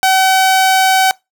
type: tone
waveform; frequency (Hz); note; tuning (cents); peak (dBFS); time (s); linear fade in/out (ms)
sawtooth; 760; F#5; +46; -5; 0.03-1.11; 0
effects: noise-tail reverb RT60 0.2 s tail -23 dB re dry